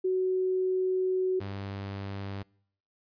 sine / sawtooth tone pair in turn, 372.4 / 98.81 Hz, F#4 / G2, +11 / +14 cents, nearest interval octave + major seventh, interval 2297 cents, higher first, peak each -24 / -31 dBFS, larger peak first, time 0.04-1.4 / 1.4-2.43 s, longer first, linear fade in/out 10 ms, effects noise-tail reverb RT60 0.7 s tail -26 dB re dry + resampled to 11025 Hz

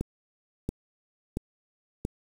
click train, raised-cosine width 3 ms, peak -16 dBFS, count 4, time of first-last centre 0.01-2.051 s, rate 1.47 Hz, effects 7-bit

